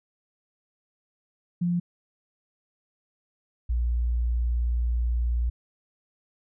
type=tone pair in turn; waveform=sine; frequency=174.61 / 59.32 Hz; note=F3 / A#1; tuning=0 / +31 cents; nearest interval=octave + perfect fifth; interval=1869 cents; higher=first; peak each=-22 dBFS; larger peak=neither; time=1.61-1.8 / 3.69-5.5 s; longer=second; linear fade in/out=10 ms; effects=none